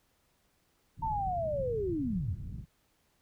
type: low-pass noise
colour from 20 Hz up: white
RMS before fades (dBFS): -40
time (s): 0.96-2.66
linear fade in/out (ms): 50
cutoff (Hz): 150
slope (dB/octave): 24
type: linear sweep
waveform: sine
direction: down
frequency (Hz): 917 to 65.41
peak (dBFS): -30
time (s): 1.02-2.35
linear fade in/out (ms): 10
effects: pink hiss -72 dBFS RMS until 3.21 s